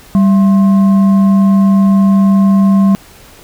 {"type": "tone with frequency modulation", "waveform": "sine", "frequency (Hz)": 196, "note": "G3", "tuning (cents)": 0, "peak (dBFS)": -5, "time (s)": [0.15, 2.95], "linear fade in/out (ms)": 0, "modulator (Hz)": 866, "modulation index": 0.24, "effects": ["pink hiss -39 dBFS RMS until 3.43 s"]}